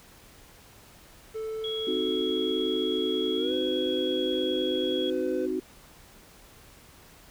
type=tone with pitch glide; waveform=triangle; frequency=440 to 505.4 Hz; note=A4 to B4; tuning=0 to +40 cents; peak=-29 dBFS; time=1.34-5.47 s; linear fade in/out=20 ms; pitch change=+240 cents; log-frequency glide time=3.36-3.53 s
type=tone; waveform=sine; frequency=3322 Hz; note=G#7; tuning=in tune; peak=-32 dBFS; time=1.64-5.1 s; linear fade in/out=2 ms
type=chord; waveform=sine; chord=C diminished; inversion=none; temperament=equal; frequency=261.6 / 311.1 / 370 Hz; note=C4 / Eb4 / Gb4; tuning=0 / 0 / 0 cents; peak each=-33 / -32 / -29 dBFS; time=1.87-5.6 s; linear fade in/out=5 ms
effects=pink hiss -53 dBFS RMS until 7.3 s